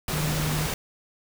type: tone in noise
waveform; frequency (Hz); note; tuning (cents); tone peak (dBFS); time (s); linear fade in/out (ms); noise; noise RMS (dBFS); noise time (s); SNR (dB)
sine; 152.8; D#3; -31; -26; 0.13-0.66; 2; pink; -29; 0.08-0.74; 0
effects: none